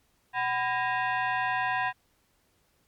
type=tone with frequency modulation; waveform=sine; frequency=124.9 Hz; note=B2; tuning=20 cents sharp; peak=-25 dBFS; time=0.33-1.93 s; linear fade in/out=50 ms; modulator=874 Hz; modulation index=2.3; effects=pink hiss -69 dBFS RMS until 2.87 s + MP3 96 kbps